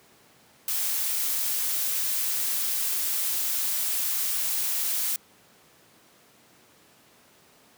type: noise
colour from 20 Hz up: blue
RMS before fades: -27 dBFS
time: 0.68-5.16 s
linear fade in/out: 2 ms
effects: pink hiss -57 dBFS RMS until 7.77 s + high-pass 150 Hz 12 dB/octave